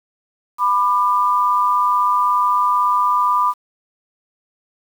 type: tone pair together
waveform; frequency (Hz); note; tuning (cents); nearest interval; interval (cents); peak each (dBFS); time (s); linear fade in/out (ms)
sine; 993 / 1195.2; B5 / D6; +9 / +30; minor third; 321; -16; 0.58-3.54; 50
effects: 7-bit